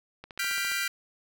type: click train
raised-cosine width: 0.3 ms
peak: -26 dBFS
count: 8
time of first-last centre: 0.24-0.716 s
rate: 14.7 Hz
type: chord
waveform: sawtooth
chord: G dominant seventh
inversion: third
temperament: equal with one note detuned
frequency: 1396.9 / 1568 / 1975.5 / 2374 Hz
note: F6 / G6 / B6 / D7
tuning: 0 / 0 / 0 / +18 cents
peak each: -30 dBFS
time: 0.39-0.88 s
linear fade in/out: 5 ms
effects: none